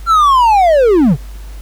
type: linear sweep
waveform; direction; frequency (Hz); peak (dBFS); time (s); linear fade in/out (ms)
triangle; down; 1380 to 116.1; -4; 0.06-1.17; 50
effects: added 50 Hz sine -26 dBFS peak until 1.61 s + pink hiss -42 dBFS RMS until 1.61 s